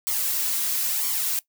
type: noise with flanger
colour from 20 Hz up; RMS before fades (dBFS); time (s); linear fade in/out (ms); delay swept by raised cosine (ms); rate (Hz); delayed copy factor
blue; -25; 0.07-1.39; 0; 0.9 to 4.3; 1; +0.7
effects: noise-tail reverb RT60 0.1 s tail -19 dB re dry